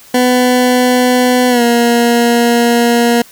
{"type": "tone with pitch glide", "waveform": "20% pulse", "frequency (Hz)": [249.8, 236.7], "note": ["B3", "A#3"], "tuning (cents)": [20, 27], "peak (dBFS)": -3, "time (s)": [0.14, 3.22], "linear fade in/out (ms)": 5, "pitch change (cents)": -93, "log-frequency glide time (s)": [1.49, 1.62], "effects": ["white hiss -40 dBFS RMS until 3.31 s"]}